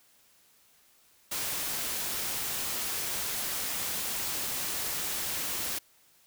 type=noise; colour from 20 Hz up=white; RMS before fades=-33 dBFS; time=1.31-5.79 s; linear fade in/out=10 ms; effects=white hiss -63 dBFS RMS until 6.26 s